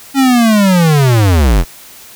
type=linear sweep; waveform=square; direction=down; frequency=277.2 to 36.76 Hz; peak=-7 dBFS; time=0.14-1.65 s; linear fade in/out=50 ms; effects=white hiss -36 dBFS RMS until 2.15 s